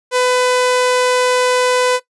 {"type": "tone", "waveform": "sawtooth", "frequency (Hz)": 501, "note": "B4", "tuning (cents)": 25, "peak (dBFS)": -8, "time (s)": [0.11, 2], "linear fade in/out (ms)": 50, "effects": ["noise-tail reverb RT60 0.1 s tail -17 dB re dry", "resampled to 24000 Hz"]}